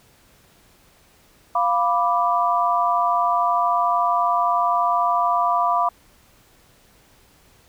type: chord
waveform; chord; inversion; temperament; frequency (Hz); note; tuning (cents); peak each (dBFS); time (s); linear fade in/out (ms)
sine; B diminished; second; equal; 698.5 / 987.8 / 1174.7; F5 / B5 / D6; 0 / 0 / 0; -21; 1.55-5.89; 5
effects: pink hiss -55 dBFS RMS until 7.68 s